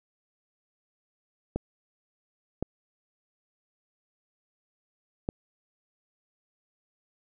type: clicks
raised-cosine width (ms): 2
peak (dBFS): -15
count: 3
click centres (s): 1.56 / 2.626 / 5.289
effects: none